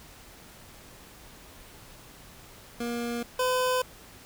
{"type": "tone pair in turn", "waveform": "25% pulse", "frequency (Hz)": [237.1, 507.1], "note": ["A#3", "B4"], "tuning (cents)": [30, 46], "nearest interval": "octave + minor second", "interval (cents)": 1316, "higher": "second", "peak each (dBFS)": [-26, -20], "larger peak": "second", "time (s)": [[2.8, 3.23], [3.39, 3.82]], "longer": "neither", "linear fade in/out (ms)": 5, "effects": ["pink hiss -50 dBFS RMS until 4.25 s"]}